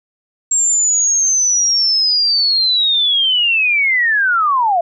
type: linear sweep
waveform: sine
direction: down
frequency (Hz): 7520 to 657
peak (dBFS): -11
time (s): 0.51-4.81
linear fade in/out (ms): 5
effects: none